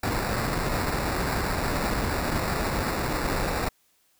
pink noise with sample-and-hold, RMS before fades -27 dBFS, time 0.03-3.69 s, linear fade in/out 5 ms, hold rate 3150 Hz, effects white hiss -66 dBFS RMS until 4.19 s

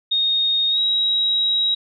sine tone with pitch glide, 3711 to 3835 Hz, A#7 to A#7, -9 to +48 cents, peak -16 dBFS, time 0.11-1.75 s, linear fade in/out 10 ms, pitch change +57 cents, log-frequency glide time 0.7-0.79 s, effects none

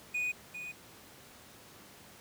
triangle tone with echo, 2474 Hz, D#7, 10 cents flat, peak -29 dBFS, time 0.14-0.32 s, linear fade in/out 10 ms, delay 400 ms, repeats 1, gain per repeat -9 dB, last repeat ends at 0.72 s, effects pink hiss -54 dBFS RMS until 2.2 s + high-pass 100 Hz 12 dB/octave

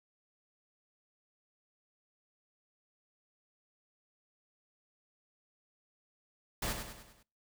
pink noise with echo, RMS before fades -35 dBFS, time 6.62-6.73 s, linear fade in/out 5 ms, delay 100 ms, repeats 5, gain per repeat -6 dB, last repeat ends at 7.23 s, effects noise-tail reverb RT60 0.4 s tail -25 dB re dry

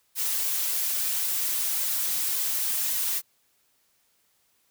blue noise with flanger, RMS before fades -27 dBFS, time 0.15-3.22 s, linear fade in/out 50 ms, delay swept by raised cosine 1.9 to 7.2 ms, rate 1.8 Hz, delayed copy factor +0.55, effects white hiss -68 dBFS RMS until 4.7 s

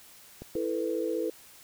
clicks, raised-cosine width 2 ms, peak -27 dBFS, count 2, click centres 0.42 / 0.554 s
sine chord, E suspended fourth, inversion none, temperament just, 329.6 / 439.5 / 494.4 Hz, E4 / A4 / B4, 0 / -2 / +2 cents, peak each -32 dBFS, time 0.55-1.3 s, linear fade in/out 5 ms
effects white hiss -53 dBFS RMS until 1.63 s

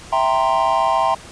triangle chord, C dominant seventh, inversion first, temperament equal, 659.3 / 784 / 932.3 / 1046.5 Hz, E5 / G5 / Bb5 / C6, 0 / 0 / 0 / 0 cents, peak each -19 / -18 / -18 / -18 dBFS, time 0.12-1.15 s, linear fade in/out 10 ms, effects pink hiss -39 dBFS RMS until 1.31 s + resampled to 22050 Hz

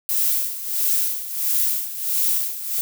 violet noise with tremolo, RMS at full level -19 dBFS, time 0.09-2.81 s, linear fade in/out 0 ms, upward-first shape sine, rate 1.5 Hz, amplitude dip 75%, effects none

